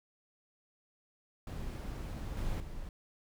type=noise with level steps; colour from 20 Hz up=brown; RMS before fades=-39 / -35 / -44 dBFS; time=1.47-2.89 s; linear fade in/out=2 ms; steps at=2.37 / 2.6 s; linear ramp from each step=2 ms; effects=none